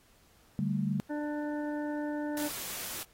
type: chord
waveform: sine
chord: D suspended fourth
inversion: none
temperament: just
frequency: 146.83 / 195.78 / 220.2 Hz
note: D3 / G3 / A3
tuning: 0 / -2 / +2 cents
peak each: -33 / -31 / -34 dBFS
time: 0.59-1 s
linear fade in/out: 0 ms
type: harmonic tone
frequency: 296.7 Hz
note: D4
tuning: 18 cents sharp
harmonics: 1 / 2 / 3 / 5 / 6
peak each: -33 / -39 / -43 / -47 / -49 dBFS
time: 1.09-2.49 s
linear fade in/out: 20 ms
type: noise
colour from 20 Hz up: white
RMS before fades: -39 dBFS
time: 2.37-3.03 s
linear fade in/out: 0 ms
effects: pink hiss -64 dBFS RMS until 3.13 s + AAC 48 kbps